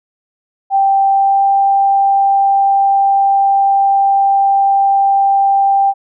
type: tone with pitch glide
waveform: sine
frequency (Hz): 784 to 789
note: G5 to G5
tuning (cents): 0 to +11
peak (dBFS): -8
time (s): 0.7-5.94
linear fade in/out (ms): 50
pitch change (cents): +11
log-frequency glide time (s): 1.1-1.42
effects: none